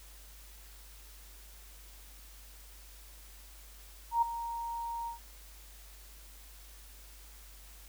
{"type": "tone with ADSR envelope", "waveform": "sine", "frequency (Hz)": 932.3, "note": "A#5", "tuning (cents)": 0, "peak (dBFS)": -22, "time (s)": [4.11, 5.19], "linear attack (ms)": 110, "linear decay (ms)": 10, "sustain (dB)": -13, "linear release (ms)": 120, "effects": ["added 50 Hz sine -52 dBFS peak until 7.88 s", "white hiss -56 dBFS RMS until 7.88 s"]}